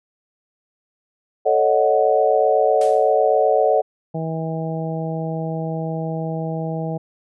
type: chord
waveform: sine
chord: D# half-diminished seventh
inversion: second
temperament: equal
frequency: 440 / 554.4 / 622.3 / 740 Hz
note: A4 / C#5 / D#5 / F#5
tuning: 0 / 0 / 0 / 0 cents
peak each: -19 dBFS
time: 1.45-3.82 s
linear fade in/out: 20 ms
type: noise with exponential decay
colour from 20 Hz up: white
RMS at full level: -33 dBFS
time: 2.81-3.17 s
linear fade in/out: 2 ms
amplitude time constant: 77 ms
type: harmonic tone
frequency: 161.3 Hz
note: E3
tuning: 37 cents flat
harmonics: 1 / 2 / 3 / 4 / 5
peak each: -24 / -32 / -30 / -30 / -33 dBFS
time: 4.14-6.98 s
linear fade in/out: 10 ms
effects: resampled to 24000 Hz